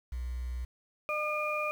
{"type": "tone", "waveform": "sine", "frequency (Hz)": 61.74, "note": "B1", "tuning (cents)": 0, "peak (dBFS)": -33, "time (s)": [0.12, 0.65], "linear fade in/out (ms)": 5}
{"type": "harmonic tone", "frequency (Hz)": 605, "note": "D#5", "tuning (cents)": -49, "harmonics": [1, 2, 4], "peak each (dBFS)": [-34, -34, -34], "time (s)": [1.09, 1.71], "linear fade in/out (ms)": 0}
{"effects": ["9-bit"]}